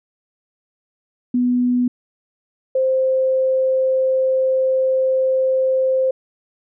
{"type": "tone pair in turn", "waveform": "sine", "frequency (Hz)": [246.9, 523.2], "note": ["B3", "C5"], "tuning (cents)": [0, 0], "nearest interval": "octave + minor second", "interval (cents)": 1300, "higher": "second", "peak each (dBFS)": -14, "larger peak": "neither", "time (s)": [[1.34, 1.88], [2.75, 6.11]], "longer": "second", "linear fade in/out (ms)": 5, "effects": []}